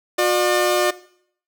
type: tone pair together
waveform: sawtooth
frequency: 360 / 600.9 Hz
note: F#4 / D5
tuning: -47 / +40 cents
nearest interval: major sixth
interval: 887 cents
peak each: -15 dBFS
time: 0.18-0.91 s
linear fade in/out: 10 ms
effects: noise-tail reverb RT60 0.6 s tail -18 dB re dry